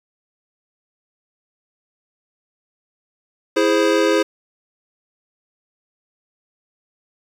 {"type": "chord", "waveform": "square", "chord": "E augmented", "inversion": "none", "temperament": "equal", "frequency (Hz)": [329.6, 415.3, 523.3], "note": ["E4", "G#4", "B#4"], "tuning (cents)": [0, 0, 0], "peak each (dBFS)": -19, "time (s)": [3.56, 4.23], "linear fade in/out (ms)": 10, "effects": ["low-pass 6000 Hz 12 dB/octave", "7-bit"]}